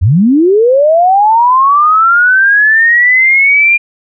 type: linear sweep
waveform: sine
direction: up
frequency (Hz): 75.8 to 2414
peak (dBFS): -4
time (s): 0.01-3.78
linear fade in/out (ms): 20
effects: none